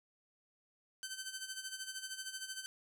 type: tone with tremolo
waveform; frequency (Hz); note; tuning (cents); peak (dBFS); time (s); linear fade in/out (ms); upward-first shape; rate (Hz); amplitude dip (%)
10% pulse; 1539; G6; -32; -31; 1.03-2.66; 0; sine; 13; 70
effects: none